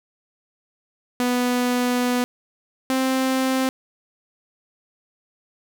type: tone pair in turn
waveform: sawtooth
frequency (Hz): 246.9 / 262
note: B3 / C4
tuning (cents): 0 / +2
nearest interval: minor second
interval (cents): 102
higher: second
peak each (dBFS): -15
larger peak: neither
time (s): 1.2-2.24 / 2.9-3.69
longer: first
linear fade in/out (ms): 0
effects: none